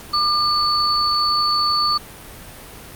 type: tone pair together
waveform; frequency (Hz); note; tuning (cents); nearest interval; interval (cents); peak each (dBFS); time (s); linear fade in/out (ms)
sine; 1201 / 4471; D6 / C#8; +38 / +14; octave + major seventh; 2276; -18; 0.13-1.98; 10
effects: pink hiss -38 dBFS RMS until 2.95 s + Opus 48 kbps